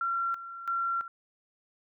sine tone with tremolo, 1367 Hz, F6, 37 cents flat, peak -27 dBFS, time 0.01-1.08 s, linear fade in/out 2 ms, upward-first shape square, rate 1.5 Hz, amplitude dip 75%, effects none

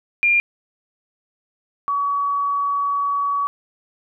sine tone pair in turn, 2400 / 1132.6 Hz, D7 / C#6, +37 / +37 cents, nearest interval octave + minor second, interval 1300 cents, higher first, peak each -13 / -18 dBFS, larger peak first, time 0.23-0.4 / 1.88-3.47 s, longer second, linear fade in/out 0 ms, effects none

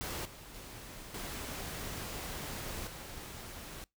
pink noise with level steps, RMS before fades -39 / -51 / -48 / -41 / -46 dBFS, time 0.01-3.84 s, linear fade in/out 0 ms, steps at 0.25 / 0.54 / 1.14 / 2.87 s, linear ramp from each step 5 ms, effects noise-tail reverb RT60 0.2 s tail -25 dB re dry

